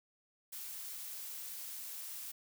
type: noise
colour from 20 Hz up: blue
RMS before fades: -45 dBFS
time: 0.52-2.32 s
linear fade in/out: 10 ms
effects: none